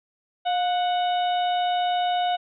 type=harmonic tone with a mistuned harmonic; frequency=740 Hz; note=F#5; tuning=in tune; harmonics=1 / 2 / 3 / 4 / 5; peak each=-21 / -36 / -41 / -34 / -35 dBFS; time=0.45-2.37 s; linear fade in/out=20 ms; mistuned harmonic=1; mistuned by=-61 cents; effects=none